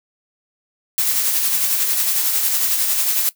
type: noise with tremolo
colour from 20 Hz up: blue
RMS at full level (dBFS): -17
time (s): 0.98-3.29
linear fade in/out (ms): 0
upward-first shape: sine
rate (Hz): 11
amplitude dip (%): 35
effects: noise-tail reverb RT60 0.1 s tail -17 dB re dry